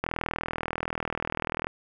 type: click train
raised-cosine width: 0.5 ms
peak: -13 dBFS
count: 67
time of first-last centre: 0.04-1.67 s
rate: 40.5 Hz
effects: none